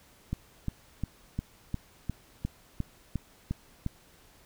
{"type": "click train", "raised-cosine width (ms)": 5, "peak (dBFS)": -18, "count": 11, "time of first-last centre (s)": [0.33, 3.864], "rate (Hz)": 2.83, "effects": ["pink hiss -59 dBFS RMS until 4.45 s"]}